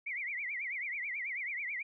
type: tone with vibrato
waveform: sine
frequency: 2147 Hz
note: C7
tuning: 44 cents sharp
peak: -35 dBFS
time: 0.06-1.83 s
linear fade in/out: 10 ms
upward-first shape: triangle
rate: 9.2 Hz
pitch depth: 220 cents each way
effects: none